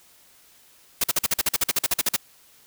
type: noise bursts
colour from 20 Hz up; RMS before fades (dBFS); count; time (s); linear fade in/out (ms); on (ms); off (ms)
white; -21; 16; 1.01-2.164; 5; 29; 46
effects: white hiss -55 dBFS RMS until 2.66 s